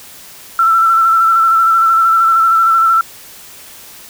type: tone with vibrato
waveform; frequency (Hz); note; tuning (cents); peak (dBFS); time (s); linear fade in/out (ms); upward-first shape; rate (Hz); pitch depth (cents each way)
sine; 1338; E6; +25; -7; 0.59-3.01; 2; square; 13; 23
effects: white hiss -36 dBFS RMS until 4.09 s